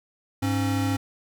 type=tone pair together; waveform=square; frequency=102.11 / 272.1 Hz; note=G#2 / C#4; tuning=-29 / -32 cents; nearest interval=octave + perfect fourth; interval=1697 cents; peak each=-26 dBFS; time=0.42-0.97 s; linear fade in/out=10 ms; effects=none